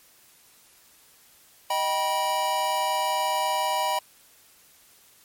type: chord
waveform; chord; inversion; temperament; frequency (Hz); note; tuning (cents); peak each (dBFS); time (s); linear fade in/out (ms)
square; Eb augmented; none; just; 622.3 / 777.8 / 972.3; Eb5 / G5 / B5; 0 / -14 / -27; -31 / -29 / -26; 1.7-3.99; 5
effects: white hiss -56 dBFS RMS until 5.24 s + MP3 64 kbps